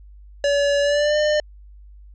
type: tone with pitch glide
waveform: square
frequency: 570 to 602.5 Hz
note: C#5 to D5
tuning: +48 to +44 cents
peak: -17 dBFS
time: 0.44-1.4 s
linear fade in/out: 2 ms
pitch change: +96 cents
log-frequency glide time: 0.81-1.17 s
effects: added 50 Hz sine -41 dBFS peak until 2.14 s + resampled to 16000 Hz